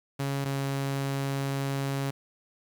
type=tone pair in turn; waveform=sawtooth; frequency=138.59 / 137.63 Hz; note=C#3 / C#3; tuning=0 / -12 cents; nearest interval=unison; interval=12 cents; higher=first; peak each=-24 dBFS; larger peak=neither; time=0.19-0.45 / 0.45-2.11 s; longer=second; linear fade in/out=10 ms; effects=9-bit